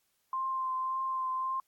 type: tone with vibrato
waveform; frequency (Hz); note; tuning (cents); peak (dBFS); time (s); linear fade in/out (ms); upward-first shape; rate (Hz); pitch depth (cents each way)
sine; 1046.5; C6; 0; -30; 0.33-1.6; 2; triangle; 1.8; 18
effects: white hiss -75 dBFS RMS until 1.67 s + AAC 64 kbps